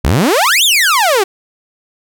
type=exponential two-way sweep; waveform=sawtooth; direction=up then down; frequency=55 to 3771 to 364.2 Hz; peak=-5 dBFS; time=0.04-1.24 s; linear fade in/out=10 ms; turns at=0.64 s; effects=none